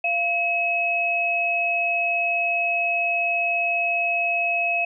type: tone pair together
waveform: sine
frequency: 689.3 / 2565 Hz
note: F5 / E7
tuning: -23 / -48 cents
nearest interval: octave + major seventh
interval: 2275 cents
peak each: -25 / -21 dBFS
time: 0.04-4.85 s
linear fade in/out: 5 ms
effects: none